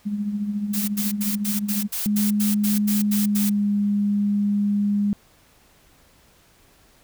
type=tone with tremolo; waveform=sine; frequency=206.1 Hz; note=G#3; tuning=13 cents flat; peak=-20 dBFS; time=0.05-1.88 s; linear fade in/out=20 ms; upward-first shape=triangle; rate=14 Hz; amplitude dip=60%
type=noise bursts; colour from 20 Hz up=blue; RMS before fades=-27 dBFS; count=12; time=0.73-3.498 s; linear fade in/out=10 ms; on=150 ms; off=88 ms
type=tone with pitch glide; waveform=sine; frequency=207.7 to 204.2 Hz; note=G#3 to G#3; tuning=0 to -29 cents; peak=-18 dBFS; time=2.06-5.13 s; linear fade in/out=0 ms; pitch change=-29 cents; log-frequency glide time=3.01-3.73 s
effects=pink hiss -56 dBFS RMS until 7.03 s